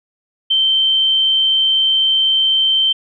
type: tone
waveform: sine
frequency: 3114 Hz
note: G7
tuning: 12 cents flat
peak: -11 dBFS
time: 0.5-2.93 s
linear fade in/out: 10 ms
effects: none